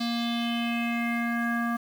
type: tone with low-pass filter sweep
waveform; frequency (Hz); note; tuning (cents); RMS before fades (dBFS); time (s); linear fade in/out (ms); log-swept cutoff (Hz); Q
square; 234.9; A#3; +13; -28; 0-1.77; 10; 4300 to 1400; 5.2
effects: 8-bit